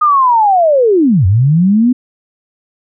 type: linear two-way sweep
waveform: sine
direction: down then up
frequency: 1244.5 to 87.31 to 256.2 Hz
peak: -6 dBFS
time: 0.01-1.93 s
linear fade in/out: 10 ms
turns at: 1.26 s
effects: none